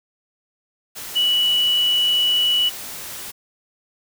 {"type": "tone in noise", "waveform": "sine", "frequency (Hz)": 2947, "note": "F#7", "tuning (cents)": -8, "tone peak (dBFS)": -15, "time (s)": [1.15, 2.7], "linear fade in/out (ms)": 20, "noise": "white", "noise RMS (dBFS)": -33, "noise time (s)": [0.95, 3.32], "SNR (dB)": 15, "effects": []}